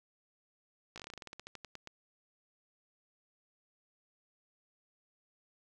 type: slowing click train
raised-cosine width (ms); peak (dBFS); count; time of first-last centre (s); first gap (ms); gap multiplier
0.2; -28; 18; 0.96-1.874; 17; 1.13
effects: none